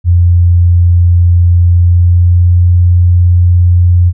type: tone with pitch glide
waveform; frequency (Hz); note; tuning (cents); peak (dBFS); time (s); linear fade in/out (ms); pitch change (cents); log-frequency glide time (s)
sine; 87.2 to 88.26; F2 to F2; -2 to +19; -3; 0.04-4.13; 50; +21; 1.61-2.63
effects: none